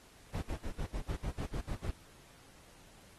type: noise bursts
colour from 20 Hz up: brown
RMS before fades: -36 dBFS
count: 11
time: 0.33-1.916 s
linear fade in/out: 20 ms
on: 96 ms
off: 53 ms
effects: pink hiss -60 dBFS RMS until 3.18 s + AAC 32 kbps